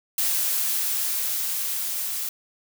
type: noise with level ramp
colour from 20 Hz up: blue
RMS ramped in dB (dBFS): -23 to -29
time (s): 0.18-2.29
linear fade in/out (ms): 2
effects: none